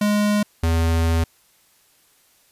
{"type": "tone pair in turn", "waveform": "square", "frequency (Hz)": [207.7, 82.43], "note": ["G#3", "E2"], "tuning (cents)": [0, 0], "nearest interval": "octave + major third", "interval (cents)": 1600, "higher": "first", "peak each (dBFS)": -17, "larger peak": "neither", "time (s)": [[0.01, 0.43], [0.63, 1.24]], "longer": "second", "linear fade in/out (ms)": 5, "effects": ["white hiss -58 dBFS RMS until 2.51 s", "resampled to 32000 Hz"]}